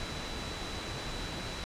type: tone in noise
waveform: sine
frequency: 3951 Hz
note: B7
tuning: in tune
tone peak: -45 dBFS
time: 0-1.64 s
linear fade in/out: 0 ms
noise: pink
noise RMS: -38 dBFS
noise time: 0-1.64 s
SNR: -10 dB
effects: low-pass 6000 Hz 12 dB/octave